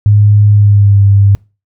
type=tone with pitch glide; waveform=sine; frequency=103.83 to 99.83 Hz; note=G#2 to G2; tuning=0 to +32 cents; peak=-3 dBFS; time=0.06-1.35 s; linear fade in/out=0 ms; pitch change=-68 cents; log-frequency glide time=0.51-1.02 s; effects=noise-tail reverb RT60 0.3 s tail -26 dB re dry